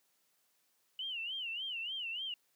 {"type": "tone with vibrato", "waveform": "sine", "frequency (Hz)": 2921, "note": "F#7", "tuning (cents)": -23, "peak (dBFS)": -37, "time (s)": [0.99, 2.34], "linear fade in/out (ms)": 2, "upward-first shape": "sine", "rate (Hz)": 3.4, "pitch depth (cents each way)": 160, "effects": ["white hiss -75 dBFS RMS until 2.55 s", "high-pass 150 Hz 12 dB/octave"]}